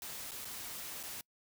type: noise with dropouts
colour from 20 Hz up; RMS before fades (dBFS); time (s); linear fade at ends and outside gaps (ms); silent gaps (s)
white; -44; 0.02-1.21; 1; 0.31-0.317 / 0.447-0.453 / 1.03-1.035
effects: noise-tail reverb RT60 0.1 s tail -26 dB re dry